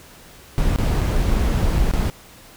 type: noise with dropouts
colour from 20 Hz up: brown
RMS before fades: -18 dBFS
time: 0.58-2.1 s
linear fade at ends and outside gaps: 0 ms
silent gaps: 0.76-0.786 / 1.012-1.016 / 1.783-1.788 / 1.913-1.937 s
effects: pink hiss -45 dBFS RMS until 2.56 s